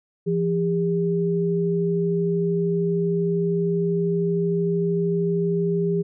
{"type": "tone pair together", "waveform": "sine", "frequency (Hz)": [169.91, 403.2], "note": ["F3", "G4"], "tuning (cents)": [-47, 49], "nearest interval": "octave + minor third", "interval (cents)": 1496, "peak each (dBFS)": -22, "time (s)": [0.26, 6.03], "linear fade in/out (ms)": 20, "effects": []}